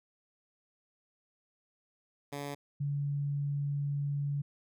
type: tone pair in turn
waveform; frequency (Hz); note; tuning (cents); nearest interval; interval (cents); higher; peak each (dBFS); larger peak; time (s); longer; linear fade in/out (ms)
10% pulse / sine; 142.8 / 142.8; D3 / D3; -48 / -48; unison; 0; neither; -29 / -30; first; 2.32-2.55 / 2.8-4.42; second; 10
effects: none